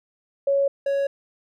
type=tone pair in turn; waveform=sine / triangle; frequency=556 / 556 Hz; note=C#5 / C#5; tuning=+5 / +5 cents; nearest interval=unison; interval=0 cents; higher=neither; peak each=-17 / -18 dBFS; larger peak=first; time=0.47-0.68 / 0.86-1.07 s; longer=neither; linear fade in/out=5 ms; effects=none